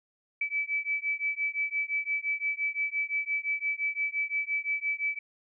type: beating tone pair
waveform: sine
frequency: 2300 / 2305.8 Hz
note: D7 / D7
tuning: -37 / -32 cents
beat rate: 5.8 Hz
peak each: -31 / -31 dBFS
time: 0.41-5.19 s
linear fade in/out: 5 ms
effects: none